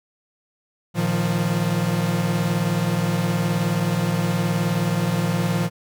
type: chord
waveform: 45% pulse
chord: Bb suspended fourth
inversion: none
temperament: equal with one note detuned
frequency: 114.67 / 155.56 / 174.61 Hz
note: Bb2 / Eb3 / F3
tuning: -28 / 0 / 0 cents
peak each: -26 / -25 / -22 dBFS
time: 0.94-5.7 s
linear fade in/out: 50 ms
effects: none